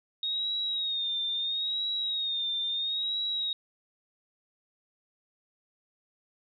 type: tone with vibrato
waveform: sine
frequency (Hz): 3729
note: A#7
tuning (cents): 0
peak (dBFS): -28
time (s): 0.23-3.53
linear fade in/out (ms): 2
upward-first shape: sine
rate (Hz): 0.75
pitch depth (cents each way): 68
effects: none